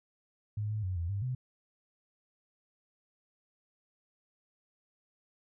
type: tone with pitch steps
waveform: sine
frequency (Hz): 105.3 / 107.3 / 92.6 / 84.7 / 99.8 / 127.2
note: G#2 / A2 / F#2 / E2 / G2 / C3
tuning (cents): +24 / -43 / +2 / +48 / +32 / -48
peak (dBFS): -31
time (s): 0.57-1.35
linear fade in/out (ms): 5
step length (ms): 130
effects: none